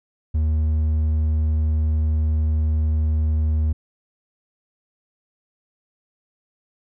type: tone with hard clipping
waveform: sine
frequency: 77.78 Hz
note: D#2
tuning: in tune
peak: -18 dBFS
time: 0.34-3.73 s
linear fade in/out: 10 ms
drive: 3 dB
effects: none